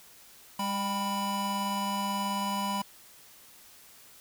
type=tone cluster; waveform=square; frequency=201.3 / 787 / 988 Hz; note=G3 / G5 / B5; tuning=+46 / +7 / 0 cents; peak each=-34 / -39 / -32 dBFS; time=0.59-2.82 s; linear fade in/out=5 ms; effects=white hiss -54 dBFS RMS until 4.2 s